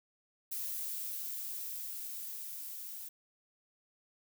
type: noise with level ramp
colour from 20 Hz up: violet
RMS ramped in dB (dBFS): -38 to -45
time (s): 0.51-3.09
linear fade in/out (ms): 10
effects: none